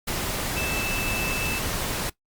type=tone in noise; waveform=sine; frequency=2637 Hz; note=E7; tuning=in tune; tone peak=-29 dBFS; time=0.56-1.59 s; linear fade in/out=10 ms; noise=pink; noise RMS=-28 dBFS; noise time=0.07-2.1 s; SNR=-4 dB; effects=noise-tail reverb RT60 0.1 s tail -19 dB re dry + Opus 48 kbps